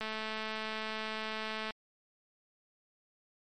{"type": "click train", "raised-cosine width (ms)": 0.3, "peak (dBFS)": -22, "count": 371, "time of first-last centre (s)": [0.01, 1.707], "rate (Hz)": 218, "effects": ["MP3 64 kbps"]}